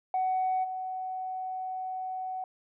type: tone with level steps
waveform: sine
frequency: 748 Hz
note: F#5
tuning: 19 cents sharp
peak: -24 / -32 dBFS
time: 0.14-2.44 s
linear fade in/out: 2 ms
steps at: 0.63 s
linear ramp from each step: 20 ms
effects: tanh soft clip ceiling -22 dBFS